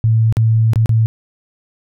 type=tone with dropouts; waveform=sine; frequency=112 Hz; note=A2; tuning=31 cents sharp; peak=-9 dBFS; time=0.04-1.06 s; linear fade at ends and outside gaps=0 ms; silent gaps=0.325-0.369 / 0.734-0.758 / 0.859-0.893 s; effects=none